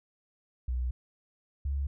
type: tone pair in turn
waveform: sine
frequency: 62 / 69.59 Hz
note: B1 / C#2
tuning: +7 / +7 cents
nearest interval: major second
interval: 200 cents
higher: second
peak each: -28 dBFS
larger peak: neither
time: 0.68-0.91 / 1.65-1.87 s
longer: first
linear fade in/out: 5 ms
effects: none